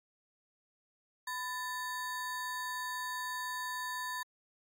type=ring-modulated tone; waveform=square; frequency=1383 Hz; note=F6; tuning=17 cents flat; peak=-34 dBFS; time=1.27-4.23 s; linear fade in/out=5 ms; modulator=382 Hz; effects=AAC 64 kbps